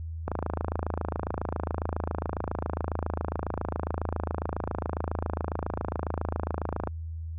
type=click train; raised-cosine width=1 ms; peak=-15 dBFS; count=181; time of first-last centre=0.28-6.873 s; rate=27.3 Hz; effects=added 81 Hz sine -33 dBFS peak until 7.38 s